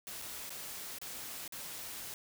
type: noise with dropouts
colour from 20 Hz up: white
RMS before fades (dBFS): -44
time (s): 0.07-2.14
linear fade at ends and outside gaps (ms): 0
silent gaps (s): 0.217-0.221 / 0.494-0.504 / 0.985-1.015 / 1.478-1.523
effects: none